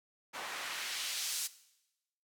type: noise with band-pass filter sweep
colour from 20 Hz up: white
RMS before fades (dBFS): -39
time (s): 0.33-1.48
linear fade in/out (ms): 20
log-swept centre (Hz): 910 to 7200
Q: 0.84
effects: noise-tail reverb RT60 0.9 s tail -17 dB re dry